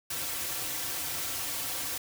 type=noise with comb filter; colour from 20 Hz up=white; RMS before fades=-34 dBFS; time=0.1-1.98 s; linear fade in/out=5 ms; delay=4.8 ms; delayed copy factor=-0.75; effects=none